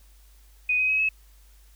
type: tone with pitch steps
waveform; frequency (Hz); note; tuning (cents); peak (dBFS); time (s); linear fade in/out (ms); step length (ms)
sine; 2489 / 2519 / 2550 / 2581; D#7 / D#7 / D#7 / E7; 0 / +21 / +42 / -37; -20; 0.69-1.09; 5; 100
effects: added 50 Hz sine -51 dBFS peak until 1.75 s + white hiss -61 dBFS RMS until 1.75 s